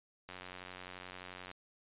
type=click train; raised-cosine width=0.3 ms; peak=-30 dBFS; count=113; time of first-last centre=0.29-1.514 s; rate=91.5 Hz; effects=resampled to 8000 Hz